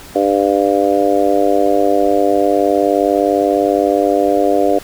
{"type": "harmonic tone", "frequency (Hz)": 99.7, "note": "G2", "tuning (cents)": 30, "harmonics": [3, 4, 5, 6, 7], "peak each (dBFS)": [-17, -17, -17, -17, -17], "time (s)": [0.15, 4.79], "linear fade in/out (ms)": 10, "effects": ["pink hiss -36 dBFS RMS until 4.83 s"]}